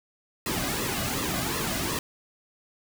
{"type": "noise with flanger", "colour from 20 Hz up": "pink", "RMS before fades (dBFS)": -29, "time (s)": [0.46, 1.99], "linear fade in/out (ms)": 2, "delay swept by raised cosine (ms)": [1.3, 2.25], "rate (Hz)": 2.7, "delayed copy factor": -0.7, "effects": []}